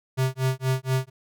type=tone with tremolo; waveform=square; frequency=130.81 Hz; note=C3; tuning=in tune; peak=-20 dBFS; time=0.17-1.1 s; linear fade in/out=20 ms; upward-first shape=sine; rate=4.2 Hz; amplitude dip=100%; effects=none